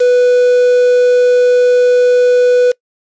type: tone with quantisation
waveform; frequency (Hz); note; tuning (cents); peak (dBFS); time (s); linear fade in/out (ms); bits
triangle; 493.9; B4; 0; -4; 0-2.72; 10; 4
effects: noise-tail reverb RT60 0.1 s tail -23 dB re dry + resampled to 16000 Hz